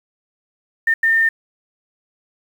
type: tone bursts at uneven times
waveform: sine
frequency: 1812 Hz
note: A#6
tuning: 50 cents flat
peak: -12 dBFS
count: 2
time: 0.87-0.94 / 1.03-1.29 s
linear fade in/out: 5 ms
effects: 7-bit